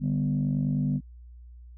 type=chord; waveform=sine; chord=G major; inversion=second; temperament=equal; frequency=146.83 / 196 / 246.9 Hz; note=D3 / G3 / B3; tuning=0 / 0 / 0 cents; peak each=-25 / -29 / -28 dBFS; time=0-1.01 s; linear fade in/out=50 ms; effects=tanh soft clip ceiling -17 dBFS + added 60 Hz sine -44 dBFS peak until 1.77 s